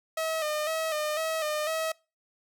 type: tone with vibrato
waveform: sawtooth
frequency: 624 Hz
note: D#5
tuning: 5 cents sharp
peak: -24 dBFS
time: 0.17-1.92 s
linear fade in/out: 5 ms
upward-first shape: square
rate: 2 Hz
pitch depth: 49 cents each way
effects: noise-tail reverb RT60 0.3 s tail -24 dB re dry